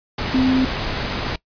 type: tone in noise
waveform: sine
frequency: 259.5 Hz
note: C4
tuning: 14 cents flat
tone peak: -14 dBFS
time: 0.34-0.65 s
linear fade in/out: 5 ms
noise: pink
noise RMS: -24 dBFS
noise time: 0.18-1.36 s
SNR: +7 dB
effects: noise-tail reverb RT60 0.1 s tail -21 dB re dry + resampled to 11025 Hz